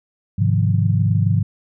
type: chord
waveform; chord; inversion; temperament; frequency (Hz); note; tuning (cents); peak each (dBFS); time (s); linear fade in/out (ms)
sine; F minor seventh; first; equal; 103.83 / 130.81 / 155.56 / 174.61; Ab2 / C3 / Eb3 / F3; 0 / 0 / 0 / 0; -16 / -21 / -22 / -22; 0.38-1.43; 10
effects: none